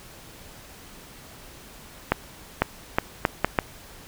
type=accelerating click train; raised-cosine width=0.5 ms; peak=-3 dBFS; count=6; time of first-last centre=2.12-3.588 s; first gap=500 ms; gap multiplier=0.73; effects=pink hiss -46 dBFS RMS until 4.07 s